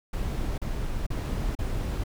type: noise bursts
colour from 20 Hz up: brown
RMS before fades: -29 dBFS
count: 4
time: 0.13-2.038 s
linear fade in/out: 5 ms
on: 450 ms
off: 36 ms
effects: none